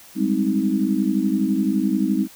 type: chord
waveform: sine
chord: Ab major seventh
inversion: third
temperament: equal with one note detuned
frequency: 196 / 207.7 / 261.6 / 314.4 Hz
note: G3 / Ab3 / C4 / Eb4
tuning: 0 / 0 / 0 / +18 cents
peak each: -23 dBFS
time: 0.15-2.28 s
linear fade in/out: 50 ms
effects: white hiss -46 dBFS RMS until 2.35 s